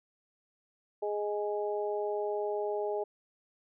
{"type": "harmonic tone", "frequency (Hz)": 207.7, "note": "G#3", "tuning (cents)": 0, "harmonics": [2, 3, 4], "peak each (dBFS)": [-32, -36, -38], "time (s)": [1.02, 3.04], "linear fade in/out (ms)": 10, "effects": []}